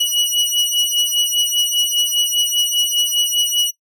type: beating tone pair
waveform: sawtooth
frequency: 2921 / 2926 Hz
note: F#7 / F#7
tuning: -23 / -20 cents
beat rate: 5 Hz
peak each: -15 / -16 dBFS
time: 0-3.71 s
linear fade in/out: 10 ms
effects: noise-tail reverb RT60 0.1 s tail -18 dB re dry